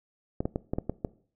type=clicks; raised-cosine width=2 ms; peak=-15 dBFS; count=7; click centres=0.405 / 0.455 / 0.559 / 0.735 / 0.785 / 0.896 / 1.048 s; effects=noise-tail reverb RT60 0.5 s tail -20 dB re dry